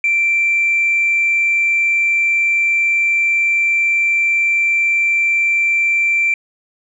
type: tone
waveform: sine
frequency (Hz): 2349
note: D7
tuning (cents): 0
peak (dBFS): -11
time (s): 0.04-6.34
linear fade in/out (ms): 2
effects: tanh soft clip ceiling -8 dBFS